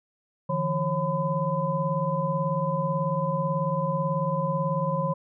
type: tone cluster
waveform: sine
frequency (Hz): 151.2 / 169.4 / 544 / 1009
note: D#3 / E3 / C#5 / B5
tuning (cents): -49 / +48 / -33 / +37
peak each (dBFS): -29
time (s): 0.49-5.14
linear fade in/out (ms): 10
effects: none